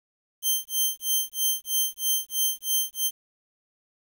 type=tone with tremolo; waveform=5% pulse; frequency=3136 Hz; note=G7; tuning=in tune; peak=-12 dBFS; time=0.42-3.11 s; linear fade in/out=50 ms; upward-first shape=sine; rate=3.1 Hz; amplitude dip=100%; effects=9-bit